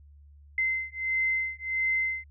sine beating tone pair, 2068 / 2069.5 Hz, C7 / C7, -21 / -20 cents, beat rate 1.5 Hz, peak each -29 dBFS, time 0.58-2.24 s, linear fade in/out 2 ms, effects added 72 Hz sine -50 dBFS peak until 2.3 s

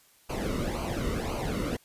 brown noise with flanger, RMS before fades -31 dBFS, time 0.29-1.77 s, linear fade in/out 10 ms, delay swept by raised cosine 0.55 to 1.25 ms, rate 1.9 Hz, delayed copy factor -0.75, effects white hiss -61 dBFS RMS until 1.84 s + resampled to 32000 Hz

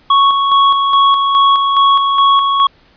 square tone with tremolo, 1108.7 Hz, C#6, in tune, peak -7 dBFS, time 0.1-2.67 s, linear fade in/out 5 ms, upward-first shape square, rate 2.4 Hz, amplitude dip 40%, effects pink hiss -49 dBFS RMS until 2.96 s + resampled to 11025 Hz

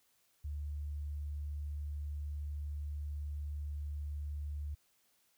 sine tone, 73.42 Hz, D2, in tune, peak -37 dBFS, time 0.44-4.75 s, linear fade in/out 10 ms, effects white hiss -73 dBFS RMS until 5.37 s

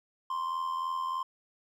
triangle tone with amplitude modulation, 1046.5 Hz, C6, in tune, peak -26 dBFS, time 0.3-1.23 s, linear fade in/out 5 ms, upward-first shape sine, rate 83.2 Hz, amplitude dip 55%, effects none

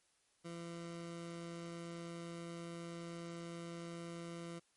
20% pulse tone, 169.5 Hz, E3, 49 cents sharp, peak -40 dBFS, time 0.44-4.6 s, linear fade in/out 20 ms, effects white hiss -75 dBFS RMS until 4.76 s + MP3 48 kbps

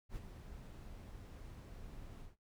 brown noise with ADSR envelope, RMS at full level -44 dBFS, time 0.09-2.36 s, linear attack 70 ms, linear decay 33 ms, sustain -7 dB, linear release 150 ms, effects noise-tail reverb RT60 0.2 s tail -21 dB re dry

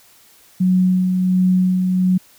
sine tone with tremolo, 184.1 Hz, F#3, 8 cents flat, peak -11 dBFS, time 0.6-2.18 s, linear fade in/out 10 ms, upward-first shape sine, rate 1.4 Hz, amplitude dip 35%, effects white hiss -50 dBFS RMS until 2.38 s

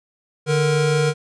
square tone pair together, 148.04 / 470 Hz, D3 / A#4, +14 / +14 cents, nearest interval octave + minor sixth, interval 2000 cents, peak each -19 / -20 dBFS, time 0.46-1.14 s, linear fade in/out 50 ms, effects resampled to 22050 Hz

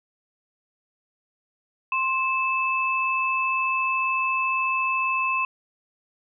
sine tone pair together, 1053 / 2621 Hz, C6 / E7, +11 / -11 cents, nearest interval octave + major third, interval 1578 cents, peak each -24 dBFS, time 1.92-5.45 s, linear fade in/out 2 ms, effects none

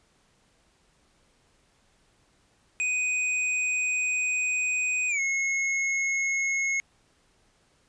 square tone with pitch glide, 2495 to 2172 Hz, D#7 to C#7, +4 to -36 cents, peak -25 dBFS, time 2.8-6.8 s, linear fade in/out 0 ms, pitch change -240 cents, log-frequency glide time 5.08-5.2 s, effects pink hiss -65 dBFS RMS until 7.88 s + resampled to 22050 Hz

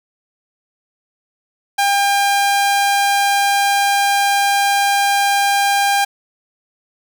sawtooth tone, 801 Hz, G5, 37 cents sharp, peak -9 dBFS, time 1.78-6.05 s, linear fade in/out 10 ms, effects none

